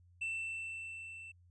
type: tone with level ramp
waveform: triangle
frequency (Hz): 2674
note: E7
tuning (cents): +24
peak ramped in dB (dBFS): -33 to -46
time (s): 0.21-1.32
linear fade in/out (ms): 10
effects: added 88 Hz sine -61 dBFS peak until 1.5 s + resampled to 22050 Hz